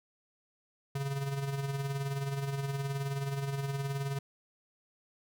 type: tone with tremolo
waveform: square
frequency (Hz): 138.59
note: C#3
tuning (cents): 0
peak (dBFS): -31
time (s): 0.95-4.19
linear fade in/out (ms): 5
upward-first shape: sine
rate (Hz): 19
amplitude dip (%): 50
effects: none